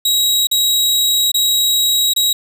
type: tone with dropouts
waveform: sawtooth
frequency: 3833 Hz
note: A#7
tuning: 47 cents sharp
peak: -9 dBFS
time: 0.05-2.33 s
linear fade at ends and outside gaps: 5 ms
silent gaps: 0.471-0.513 / 1.318-1.342 / 2.136-2.162 s
effects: none